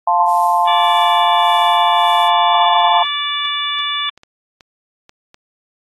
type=chord; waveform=sine; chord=F major; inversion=none; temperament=equal; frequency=698.5 / 880 / 1046.5 Hz; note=F5 / A5 / C6; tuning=0 / 0 / 0 cents; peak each=-16 / -14 / -16 dBFS; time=0.07-3.03 s; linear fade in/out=5 ms
type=noise with tremolo; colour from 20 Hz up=violet; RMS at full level=-32 dBFS; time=0.27-2.29 s; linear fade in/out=10 ms; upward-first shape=sine; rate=1.7 Hz; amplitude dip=60%
type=harmonic tone; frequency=580 Hz; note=D5; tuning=22 cents flat; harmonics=2 / 3 / 4 / 5 / 6; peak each=-23 / -28 / -27 / -26 / -20 dBFS; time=0.67-4.1 s; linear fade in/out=10 ms
type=clicks; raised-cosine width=0.2 ms; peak=-24 dBFS; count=10; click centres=2.298 / 2.796 / 3.05 / 3.458 / 3.79 / 4.176 / 4.234 / 4.608 / 5.094 / 5.344 s
effects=AAC 32 kbps